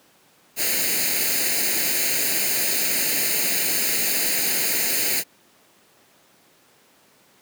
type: noise with comb filter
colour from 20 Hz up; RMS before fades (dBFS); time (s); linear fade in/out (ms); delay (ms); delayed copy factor
white; -22; 0.56-5.24; 50; 0.44; +0.75
effects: pink hiss -56 dBFS RMS until 7.41 s + high-pass 200 Hz 12 dB/octave